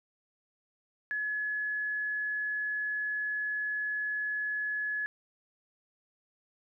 sine tone, 1700 Hz, G#6, 40 cents sharp, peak -30 dBFS, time 1.11-5.06 s, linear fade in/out 0 ms, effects none

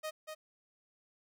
sawtooth tone with echo, 622.3 Hz, D#5, in tune, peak -33 dBFS, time 0.03-0.11 s, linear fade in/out 20 ms, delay 240 ms, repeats 1, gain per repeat -5 dB, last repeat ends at 0.35 s, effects none

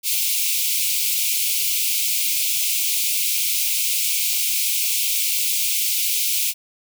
white high-pass noise, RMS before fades -21 dBFS, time 0.03-6.54 s, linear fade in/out 50 ms, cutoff 2200 Hz, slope 96 dB/octave, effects none

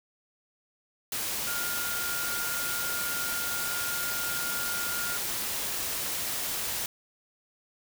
sine tone in noise, 1413 Hz, F6, 20 cents sharp, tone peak -34 dBFS, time 1.47-5.17 s, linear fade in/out 2 ms, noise white, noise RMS -32 dBFS, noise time 1.12-6.86 s, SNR -5 dB, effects none

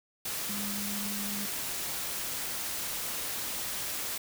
sine tone in noise, 204 Hz, G#3, 31 cents flat, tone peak -37 dBFS, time 0.49-1.46 s, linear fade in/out 5 ms, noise white, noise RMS -35 dBFS, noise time 0.25-4.18 s, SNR -5 dB, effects none

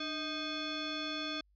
sine tone with frequency modulation, 1568 Hz, G6, in tune, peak -35 dBFS, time 0-1.41 s, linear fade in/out 5 ms, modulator 934 Hz, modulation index 3.1, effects added 50 Hz sine -66 dBFS peak until 1.55 s

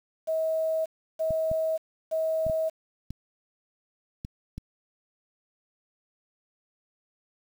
sine tone bursts, 640 Hz, D#5, 49 cents sharp, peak -24 dBFS, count 3, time 0.27-2.7 s, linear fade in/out 20 ms, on 590 ms, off 330 ms
clicks, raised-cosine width 5 ms, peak -23 dBFS, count 7, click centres 1.307 / 1.515 / 2.466 / 2.498 / 3.106 / 4.249 / 4.58 s
effects 8-bit

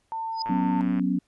sine tone, 898 Hz, A5, 35 cents sharp, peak -28 dBFS, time 0.12-0.81 s, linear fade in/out 0 ms
sine tone with exponential growth, 4996 Hz, D#8, 6 cents sharp, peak -25 dBFS, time 0.32-0.42 s, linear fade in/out 1 ms, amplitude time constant 20 ms
click train, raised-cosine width 0.5 ms, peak -25 dBFS, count 61, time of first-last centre 0.46-0.996 s, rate 112 Hz
sine chord, F# suspended fourth, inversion none, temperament equal with one note detuned, 185 / 246.9 / 275.7 Hz, F#3 / B3 / C#4, 0 / 0 / -9 cents, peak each -25 / -27 / -26 dBFS, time 0.49-1.19 s, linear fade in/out 10 ms
effects pink hiss -70 dBFS RMS until 1.27 s + resampled to 24000 Hz

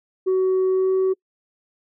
sine tone with pitch glide, 375 to 378 Hz, F#4 to F#4, +23 to +37 cents, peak -14 dBFS, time 0.26-1.14 s, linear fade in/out 20 ms, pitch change +14 cents, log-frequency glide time 0.68-0.92 s, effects noise-tail reverb RT60 0.1 s tail -26 dB re dry + tanh soft clip ceiling -15 dBFS

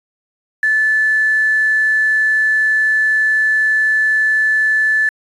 sine tone with quantisation, 1742 Hz, A6, 18 cents flat, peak -11 dBFS, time 0.63-5.09 s, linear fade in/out 2 ms, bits 6, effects resampled to 24000 Hz

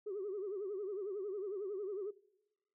sine tone with vibrato, 396.8 Hz, G4, 21 cents sharp, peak -37 dBFS, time 0.06-2.11 s, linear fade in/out 10 ms, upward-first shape sine, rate 11 Hz, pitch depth 130 cents each way, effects noise-tail reverb RT60 1.0 s tail -22 dB re dry + tanh soft clip ceiling -34 dBFS

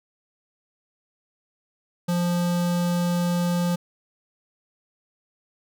square tone with notch filter, 174.9 Hz, F3, 3 cents sharp, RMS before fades -23 dBFS, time 2.08-3.76 s, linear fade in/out 10 ms, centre 2100 Hz, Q 1.9, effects none

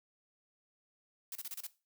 blue noise bursts, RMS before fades -42 dBFS, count 6, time 1.32-1.668 s, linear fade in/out 2 ms, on 33 ms, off 30 ms, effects noise-tail reverb RT60 0.3 s tail -17 dB re dry

